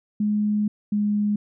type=tone pair in turn; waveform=sine; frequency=209.6 / 207.6 Hz; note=G#3 / G#3; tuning=+16 / 0 cents; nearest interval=unison; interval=16 cents; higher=first; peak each=-19 dBFS; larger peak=neither; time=0.2-0.68 / 0.92-1.36 s; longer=first; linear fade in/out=5 ms; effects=none